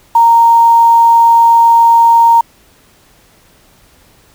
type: tone with quantisation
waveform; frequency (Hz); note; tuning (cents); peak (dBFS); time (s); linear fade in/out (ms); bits
sine; 927; A#5; -10; -3; 0.15-2.41; 5; 5
effects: pink hiss -47 dBFS RMS until 4.34 s